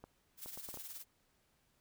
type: clicks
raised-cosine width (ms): 1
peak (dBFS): -36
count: 6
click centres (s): 0.04 / 0.46 / 0.575 / 0.689 / 0.742 / 0.773
type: noise with tremolo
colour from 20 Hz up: blue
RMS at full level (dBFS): -45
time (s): 0.37-1.05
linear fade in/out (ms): 50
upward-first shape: triangle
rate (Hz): 19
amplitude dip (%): 70
effects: pink hiss -75 dBFS RMS until 1.8 s